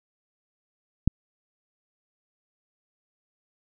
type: click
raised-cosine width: 5 ms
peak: -6 dBFS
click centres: 1.076 s
effects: none